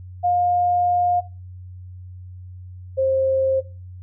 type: tone pair in turn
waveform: sine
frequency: 710 / 530.8 Hz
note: F5 / C5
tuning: +28 / +25 cents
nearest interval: perfect fourth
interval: 503 cents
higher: first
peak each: -16 / -16 dBFS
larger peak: neither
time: 0.23-1.21 / 2.97-3.61 s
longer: first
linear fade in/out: 20 ms
effects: noise-tail reverb RT60 0.3 s tail -17 dB re dry + added 91 Hz sine -35 dBFS peak until 4.02 s